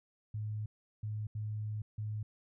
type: tone bursts at uneven times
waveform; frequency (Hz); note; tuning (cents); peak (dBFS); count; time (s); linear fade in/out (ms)
sine; 106.8; G#2; +49; -35; 4; 0.34-0.66 / 1.03-1.27 / 1.35-1.82 / 1.98-2.23; 5
effects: none